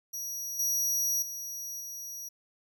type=tone with level steps; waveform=sawtooth; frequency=5780 Hz; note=F#8; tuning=41 cents flat; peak=-32 / -24 / -34 / -36 dBFS; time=0.13-2.29 s; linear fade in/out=10 ms; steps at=0.59 / 1.22 / 1.8 s; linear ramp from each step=5 ms; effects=none